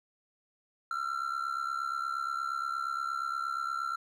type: tone with amplitude modulation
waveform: triangle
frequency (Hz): 1357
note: E6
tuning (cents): +50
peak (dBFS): -26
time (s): 0.91-3.96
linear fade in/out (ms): 2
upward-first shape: sine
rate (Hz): 68.5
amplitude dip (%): 80
effects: none